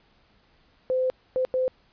sine tone bursts at uneven times, 514 Hz, C5, 31 cents flat, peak -21 dBFS, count 3, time 0.9-1.1 / 1.36-1.45 / 1.54-1.68 s, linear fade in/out 0 ms, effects pink hiss -62 dBFS RMS until 1.92 s + resampled to 11025 Hz

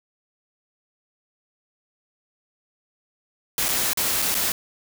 white noise with dropouts, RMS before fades -23 dBFS, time 3.58-4.52 s, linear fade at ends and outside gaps 1 ms, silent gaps 3.684-3.688 / 3.933-3.973 / 4.219-4.223 / 4.344-4.35 s, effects none

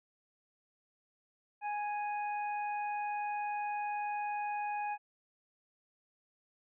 harmonic tone, 830.6 Hz, G#5, in tune, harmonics 1 / 2 / 3, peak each -34 / -47 / -45 dBFS, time 1.61-4.98 s, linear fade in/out 50 ms, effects none

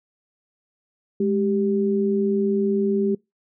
sine tone pair together, 207.7 / 392.1 Hz, G#3 / G4, 0 / 0 cents, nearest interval major seventh, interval 1100 cents, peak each -21 dBFS, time 1.2-3.15 s, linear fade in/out 5 ms, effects noise-tail reverb RT60 0.2 s tail -25 dB re dry

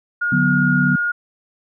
sine tone, 1429 Hz, F6, 39 cents sharp, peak -17 dBFS, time 0.21-1.12 s, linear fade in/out 10 ms
sine chord, B minor, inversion first, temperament equal with one note detuned, 146.83 / 183.4 / 246.9 Hz, D3 / F#3 / B3, 0 / -15 / 0 cents, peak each -19 dBFS, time 0.32-0.96 s, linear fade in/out 5 ms
effects none

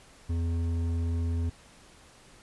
triangle tone with hard clipping, 84 Hz, E2, 33 cents sharp, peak -28 dBFS, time 0.29-1.5 s, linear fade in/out 10 ms, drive 12 dB, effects pink hiss -55 dBFS RMS until 2.42 s + resampled to 24000 Hz

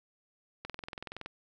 click train, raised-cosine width 0.3 ms, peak -24 dBFS, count 14, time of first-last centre 0.65-1.26 s, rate 21.3 Hz, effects none

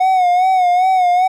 triangle tone with vibrato, 733 Hz, F#5, 16 cents flat, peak -8 dBFS, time 0-1.28 s, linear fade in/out 10 ms, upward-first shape sine, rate 2.5 Hz, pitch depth 62 cents each way, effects none

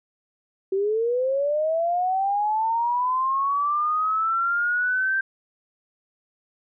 sine linear sweep, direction up, 377.7 to 1576 Hz, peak -20 dBFS, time 0.72-5.21 s, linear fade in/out 5 ms, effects none

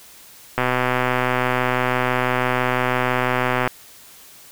click train, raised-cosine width 0.5 ms, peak -4 dBFS, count 391, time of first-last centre 0.58-3.675 s, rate 126 Hz, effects white hiss -45 dBFS RMS until 4.51 s

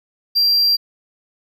triangle tone, 4735 Hz, D8, 13 cents sharp, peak -11 dBFS, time 0.35-0.77 s, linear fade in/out 20 ms, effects none

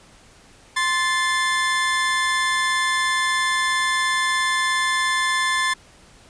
30% pulse tone pair together, 1046 / 1749 Hz, C6 / A6, -1 / -11 cents, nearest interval major sixth, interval 890 cents, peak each -19 dBFS, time 0.76-5.74 s, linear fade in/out 10 ms, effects pink hiss -50 dBFS RMS until 6.29 s + resampled to 22050 Hz

